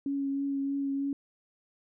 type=tone with vibrato; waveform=sine; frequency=277.2 Hz; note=C#4; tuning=in tune; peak=-28 dBFS; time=0.06-1.13 s; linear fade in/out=2 ms; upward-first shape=triangle; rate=3.2 Hz; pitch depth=17 cents each way; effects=none